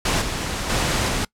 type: noise with level steps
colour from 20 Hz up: pink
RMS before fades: -20 / -26 / -21 / -23 dBFS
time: 0.05-1.25 s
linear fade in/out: 5 ms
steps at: 0.21 / 0.69 / 1.08 s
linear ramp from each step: 10 ms
effects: noise-tail reverb RT60 0.1 s tail -24 dB re dry + low-pass 9000 Hz 12 dB/octave